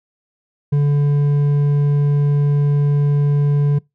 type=tone with hard clipping; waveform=triangle; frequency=144.4 Hz; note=D3; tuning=29 cents flat; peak=-13 dBFS; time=0.72-3.79 s; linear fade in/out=10 ms; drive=7 dB; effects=noise-tail reverb RT60 0.2 s tail -25 dB re dry

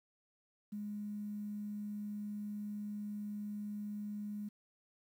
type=tone; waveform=sine; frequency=207.7 Hz; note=G#3; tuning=in tune; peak=-39 dBFS; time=0.72-4.49 s; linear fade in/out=10 ms; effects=11-bit

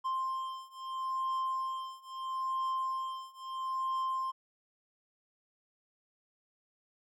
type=beating tone pair; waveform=triangle; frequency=1050 / 1050.76 Hz; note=C6 / C6; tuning=+6 / +7 cents; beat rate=0.76 Hz; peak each=-35 / -34 dBFS; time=0.04-4.32 s; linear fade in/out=20 ms; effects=none

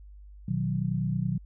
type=chord; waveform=sine; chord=B major; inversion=none; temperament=equal; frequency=123.47 / 155.56 / 185 Hz; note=B2 / D#3 / F#3; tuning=0 / 0 / 0 cents; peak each=-30 dBFS; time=0.48-1.38 s; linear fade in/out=5 ms; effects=added 50 Hz sine -45 dBFS peak until 1.45 s

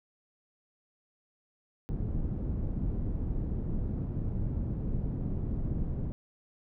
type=low-pass noise; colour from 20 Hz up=pink; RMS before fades=-32 dBFS; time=1.89-6.12 s; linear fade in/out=0 ms; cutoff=220 Hz; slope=12 dB/octave; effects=none

